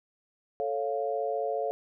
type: chord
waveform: sine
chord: A augmented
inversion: none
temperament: equal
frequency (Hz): 440 / 554.4 / 698.5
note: A4 / C#5 / E#5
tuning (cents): 0 / 0 / 0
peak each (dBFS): -32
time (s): 0.6-1.71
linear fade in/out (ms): 0
effects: none